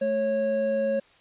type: tone pair together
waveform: triangle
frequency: 217.8 / 549.4 Hz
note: A3 / C#5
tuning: -17 / -16 cents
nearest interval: octave + major third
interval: 1601 cents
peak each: -29 / -21 dBFS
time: 0.01-1 s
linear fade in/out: 10 ms
effects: white hiss -57 dBFS RMS until 1.2 s + resampled to 8000 Hz